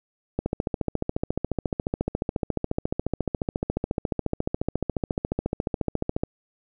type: click train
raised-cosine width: 2 ms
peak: -11 dBFS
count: 84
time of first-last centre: 0.39-6.235 s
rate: 14.2 Hz
effects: none